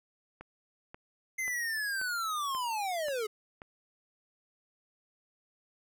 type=click train; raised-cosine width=0.5 ms; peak=-30 dBFS; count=7; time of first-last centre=0.41-3.619 s; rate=1.87 Hz
type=linear sweep; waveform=square; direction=down; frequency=2093 to 412.4 Hz; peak=-32 dBFS; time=1.38-3.27 s; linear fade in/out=10 ms
effects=none